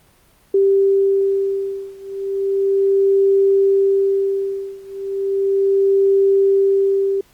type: beating tone pair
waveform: sine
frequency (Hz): 392 / 392.35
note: G4 / G4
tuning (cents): 0 / +2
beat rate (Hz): 0.35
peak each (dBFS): -16 / -17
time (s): 0.54-7.21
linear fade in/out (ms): 5
effects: pink hiss -54 dBFS RMS until 7.33 s + Opus 32 kbps